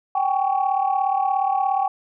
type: tone cluster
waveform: sine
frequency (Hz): 770 / 807 / 1120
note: G5 / G#5 / C#6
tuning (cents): -31 / -50 / +18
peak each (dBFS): -20 / -22 / -27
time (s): 0.15-1.88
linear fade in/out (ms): 5
effects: tanh soft clip ceiling -9 dBFS